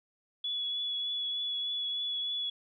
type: tone with vibrato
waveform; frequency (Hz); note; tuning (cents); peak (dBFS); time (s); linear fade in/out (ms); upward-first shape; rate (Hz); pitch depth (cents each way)
sine; 3400; G#7; +40; -31; 0.44-2.5; 5; triangle; 3.3; 16
effects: none